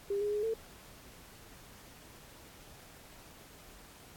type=tone with pitch steps; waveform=sine; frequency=401.2 / 413.8 / 417.7 / 448.1 Hz; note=G4 / G#4 / G#4 / A4; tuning=+40 / -6 / +10 / +32 cents; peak=-30 dBFS; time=0.1-0.54 s; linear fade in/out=5 ms; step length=110 ms; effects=pink hiss -55 dBFS RMS until 4.16 s + AAC 64 kbps